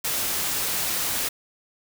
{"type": "noise", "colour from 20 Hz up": "white", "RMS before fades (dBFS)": -26, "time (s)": [0.04, 1.29], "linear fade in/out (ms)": 10, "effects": []}